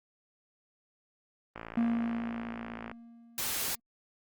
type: click train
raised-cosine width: 0.5 ms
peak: -25 dBFS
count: 77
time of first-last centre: 1.56-2.915 s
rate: 56.1 Hz
type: tone with exponential decay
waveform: triangle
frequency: 233.1 Hz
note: A#3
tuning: in tune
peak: -22 dBFS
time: 1.77-3.8 s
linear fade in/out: 5 ms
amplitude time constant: 440 ms
type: noise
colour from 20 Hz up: white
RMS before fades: -33 dBFS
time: 3.38-3.75 s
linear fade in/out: 2 ms
effects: Opus 32 kbps